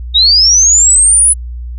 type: linear sweep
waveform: sine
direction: up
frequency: 3665 to 10150 Hz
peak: -4 dBFS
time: 0.14-1.34 s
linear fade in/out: 20 ms
effects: added 60 Hz sine -20 dBFS peak until 1.78 s